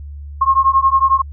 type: beating tone pair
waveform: sine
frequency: 1071 / 1082 Hz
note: C6 / C#6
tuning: +40 / -42 cents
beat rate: 11 Hz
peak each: -13 dBFS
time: 0.41-1.22 s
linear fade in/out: 10 ms
effects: added 72 Hz sine -28 dBFS peak until 1.32 s